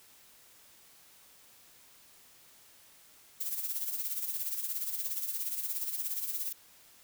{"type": "noise with tremolo", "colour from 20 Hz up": "violet", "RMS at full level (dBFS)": -33, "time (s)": [3.4, 6.53], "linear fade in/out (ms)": 10, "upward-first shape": "sine", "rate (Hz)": 17, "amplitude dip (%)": 60, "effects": ["white hiss -59 dBFS RMS until 7.03 s"]}